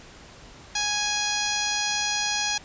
harmonic tone, 830.6 Hz, G#5, in tune, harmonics 1 / 2 / 3 / 4 / 5 / 6 / 7 / 8, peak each -32 / -32 / -32 / -32 / -32 / -32 / -32 / -32 dBFS, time 0.75-2.58 s, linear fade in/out 5 ms, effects pink hiss -47 dBFS RMS until 2.64 s + resampled to 16000 Hz

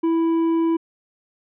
sine tone with hard clipping, 329.6 Hz, E4, in tune, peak -18 dBFS, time 0.03-0.77 s, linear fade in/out 10 ms, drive 5 dB, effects resampled to 8000 Hz

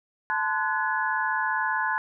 sine tone cluster, 875 / 1030 / 1475 / 1697 Hz, A5 / C6 / F#6 / G#6, -10 / -28 / -6 / +37 cents, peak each -29 dBFS, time 0.3-1.98 s, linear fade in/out 0 ms, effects none

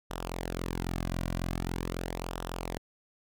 sawtooth tone with flanger, 43.65 Hz, F1, in tune, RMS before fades -35 dBFS, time 0.1-2.78 s, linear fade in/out 10 ms, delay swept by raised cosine 0.44 to 2.34 ms, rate 0.43 Hz, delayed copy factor -0.65, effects none

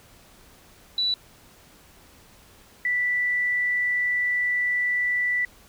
sine tone pair in turn, 3951 / 1970.2 Hz, B7 / B6, 0 / -5 cents, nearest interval octave, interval 1205 cents, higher first, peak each -21 dBFS, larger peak neither, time 0.98-1.14 / 2.85-5.45 s, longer second, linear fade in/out 2 ms, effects pink hiss -53 dBFS RMS until 5.68 s

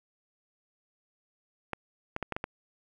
clicks, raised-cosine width 0.5 ms, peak -17 dBFS, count 6, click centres 1.733 / 2.164 / 2.227 / 2.323 / 2.365 / 2.441 s, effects 9-bit

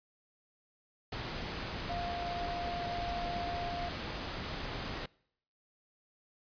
sine tone in noise, 698.5 Hz, F5, in tune, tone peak -36 dBFS, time 1.89-3.89 s, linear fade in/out 5 ms, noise pink, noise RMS -39 dBFS, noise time 1.12-5.06 s, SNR 0 dB, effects noise-tail reverb RT60 0.7 s tail -25 dB re dry + resampled to 11025 Hz

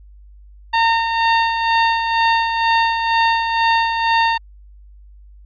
sawtooth tone with tremolo, 914 Hz, A#5, 34 cents flat, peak -8 dBFS, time 0.73-4.38 s, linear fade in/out 10 ms, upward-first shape sine, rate 2.1 Hz, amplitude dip 50%, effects added 50 Hz sine -40 dBFS peak until 5.45 s + resampled to 11025 Hz

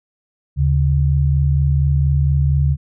sine tone pair together, 75.53 / 139.8 Hz, D2 / C#3, +49 / +15 cents, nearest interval major seventh, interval 1066 cents, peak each -15 dBFS, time 0.56-2.77 s, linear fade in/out 50 ms, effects none

